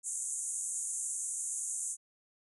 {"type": "band-pass noise", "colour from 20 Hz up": "white", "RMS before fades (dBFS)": -37, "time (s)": [0.03, 1.97], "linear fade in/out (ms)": 50, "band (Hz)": [6500, 10000], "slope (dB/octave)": 96, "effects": []}